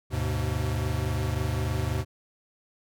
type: tone cluster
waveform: square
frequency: 76.9 / 102.8 / 126.4 Hz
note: D#2 / G#2 / B2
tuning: -20 / -17 / +41 cents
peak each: -31 dBFS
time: 0.1-2.05 s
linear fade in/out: 50 ms
effects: none